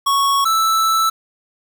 square tone pair in turn, 1108.7 / 1318.5 Hz, C#6 / E6, 0 / 0 cents, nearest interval minor third, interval 300 cents, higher second, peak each -14 dBFS, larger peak neither, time 0.06-0.45 / 0.45-1.1 s, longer second, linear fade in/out 10 ms, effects 7-bit

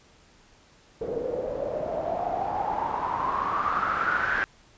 white noise with low-pass filter sweep, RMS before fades -28 dBFS, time 1.01-4.44 s, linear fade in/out 0 ms, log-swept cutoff 450 to 1600 Hz, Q 8.9, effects pink hiss -57 dBFS RMS until 4.77 s + resampled to 16000 Hz

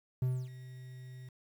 triangle tone with ADSR envelope, 127.6 Hz, C3, 43 cents flat, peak -25 dBFS, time 0.22-1.29 s, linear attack 3 ms, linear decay 260 ms, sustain -18 dB, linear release 5 ms, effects 10-bit

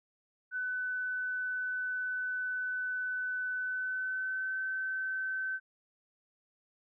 sine tone with pitch glide, 1503 to 1533.7 Hz, F#6 to G6, +27 to -38 cents, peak -32 dBFS, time 0.51-5.6 s, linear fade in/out 50 ms, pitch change +35 cents, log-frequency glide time 3.56-4.6 s, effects none

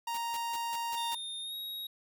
45% pulse tone, 932.3 Hz, A#5, in tune, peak -33 dBFS, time 0.07-1.15 s, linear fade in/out 5 ms
white noise bursts, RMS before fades -44 dBFS, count 6, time 0.14-1.15 s, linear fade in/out 5 ms, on 35 ms, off 160 ms
square tone with pitch glide, 3650 to 3790 Hz, A#7 to A#7, -37 to +28 cents, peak -38 dBFS, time 0.97-1.87 s, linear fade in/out 5 ms, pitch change +65 cents, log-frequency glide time 1.41-1.55 s
effects none

